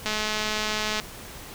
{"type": "click train", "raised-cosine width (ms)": 0.2, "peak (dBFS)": -10, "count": 202, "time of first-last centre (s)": [0.06, 0.999], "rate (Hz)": 214, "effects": ["pink hiss -41 dBFS RMS until 1.54 s"]}